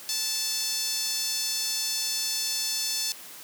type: tone with high-pass filter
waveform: sawtooth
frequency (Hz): 880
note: A5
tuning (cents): 0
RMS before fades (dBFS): -29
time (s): 0.09-3.12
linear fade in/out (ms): 0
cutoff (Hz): 5000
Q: 2.2
effects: white hiss -44 dBFS RMS until 3.43 s + high-pass 150 Hz 12 dB/octave